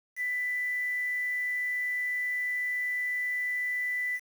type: tone with quantisation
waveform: sine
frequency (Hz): 1987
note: B6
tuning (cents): +10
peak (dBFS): -28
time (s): 0.16-4.2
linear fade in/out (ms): 50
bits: 8
effects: none